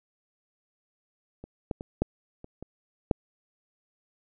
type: clicks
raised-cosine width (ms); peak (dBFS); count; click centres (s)
2; -28 / -16 / -23 / -10 / -29 / -26 / -8; 7; 1.44 / 1.712 / 1.809 / 2.02 / 2.444 / 2.626 / 3.112
effects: none